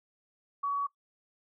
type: tone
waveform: sine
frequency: 1130 Hz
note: C#6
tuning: 33 cents sharp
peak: -28 dBFS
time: 0.63-0.87 s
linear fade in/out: 10 ms
effects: noise-tail reverb RT60 0.1 s tail -18 dB re dry